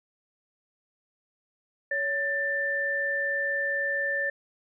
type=tone pair together; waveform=sine; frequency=560 / 1777.9 Hz; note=C#5 / A6; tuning=+18 / +18 cents; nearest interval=octave + minor sixth; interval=2000 cents; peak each=-32 / -26 dBFS; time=1.91-4.3 s; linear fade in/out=5 ms; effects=none